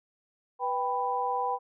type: tone cluster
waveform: sine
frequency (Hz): 493.2 / 787 / 991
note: B4 / G5 / B5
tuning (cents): -2 / +7 / +6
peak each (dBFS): -34 / -30 / -30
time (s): 0.59-1.59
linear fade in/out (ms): 50
effects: none